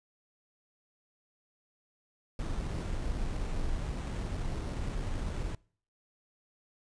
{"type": "noise with sample-and-hold", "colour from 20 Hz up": "brown", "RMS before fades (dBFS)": -34, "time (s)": [2.39, 5.55], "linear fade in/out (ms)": 2, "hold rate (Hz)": 4900, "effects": ["noise-tail reverb RT60 0.5 s tail -25 dB re dry", "resampled to 22050 Hz"]}